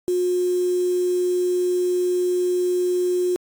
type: tone with quantisation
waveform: sine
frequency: 360 Hz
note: F#4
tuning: 47 cents flat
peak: -18 dBFS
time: 0.08-3.36 s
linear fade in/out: 0 ms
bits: 6
effects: AAC 64 kbps